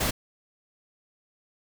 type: noise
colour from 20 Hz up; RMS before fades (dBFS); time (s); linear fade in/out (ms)
pink; -26; 0-0.11; 10
effects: none